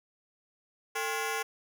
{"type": "ring-modulated tone", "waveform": "15% pulse", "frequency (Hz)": 622.3, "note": "D#5", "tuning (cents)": 0, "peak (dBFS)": -21, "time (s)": [0.95, 1.43], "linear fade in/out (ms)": 10, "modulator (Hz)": 176, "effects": []}